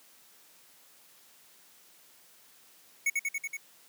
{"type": "tone with echo", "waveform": "square", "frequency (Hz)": 2217, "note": "C#7", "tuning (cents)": 0, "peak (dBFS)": -25, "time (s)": [3.06, 3.1], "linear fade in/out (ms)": 5, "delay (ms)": 94, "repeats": 5, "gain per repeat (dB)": -2, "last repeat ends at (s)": 3.57, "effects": ["white hiss -59 dBFS RMS until 3.88 s", "high-pass 150 Hz 12 dB/octave"]}